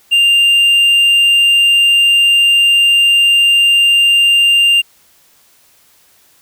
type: tone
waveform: triangle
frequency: 2794 Hz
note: F7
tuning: in tune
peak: -5 dBFS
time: 0.11-4.82 s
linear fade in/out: 20 ms
effects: white hiss -50 dBFS RMS until 6.41 s